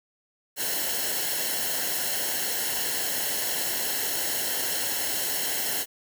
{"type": "noise with comb filter", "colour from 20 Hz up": "white", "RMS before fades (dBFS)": -28, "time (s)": [0.56, 5.86], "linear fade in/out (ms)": 50, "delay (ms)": 0.83, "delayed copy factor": -0.7, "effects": []}